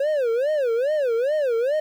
triangle tone with vibrato, 530 Hz, C5, 22 cents sharp, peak -17 dBFS, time 0-1.8 s, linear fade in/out 5 ms, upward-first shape sine, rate 2.4 Hz, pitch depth 270 cents each way, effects 9-bit

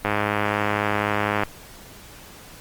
click train, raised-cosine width 0.5 ms, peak -6 dBFS, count 145, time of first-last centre 0.05-1.435 s, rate 104 Hz, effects pink hiss -44 dBFS RMS until 2.6 s + Opus 32 kbps

